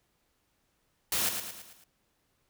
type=noise with echo; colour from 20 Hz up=white; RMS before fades=-29 dBFS; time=1.12-1.29 s; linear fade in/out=2 ms; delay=110 ms; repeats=5; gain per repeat=-6 dB; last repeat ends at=1.84 s; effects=pink hiss -74 dBFS RMS until 2.49 s